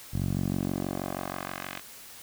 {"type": "tone with band-pass filter sweep", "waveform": "10% pulse", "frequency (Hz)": 46.25, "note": "F#1", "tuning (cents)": 0, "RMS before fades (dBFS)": -32, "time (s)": [0.13, 1.8], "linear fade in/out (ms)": 10, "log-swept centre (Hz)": [100, 2500], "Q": 0.94, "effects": ["white hiss -47 dBFS RMS until 2.22 s"]}